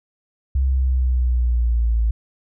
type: linear sweep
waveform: sine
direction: down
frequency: 67 to 55.4 Hz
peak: -15 dBFS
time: 0.55-2.11 s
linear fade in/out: 5 ms
effects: none